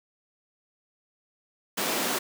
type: high-pass noise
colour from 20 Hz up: pink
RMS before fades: -28 dBFS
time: 1.77-2.19 s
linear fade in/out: 10 ms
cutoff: 220 Hz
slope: 24 dB/octave
effects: none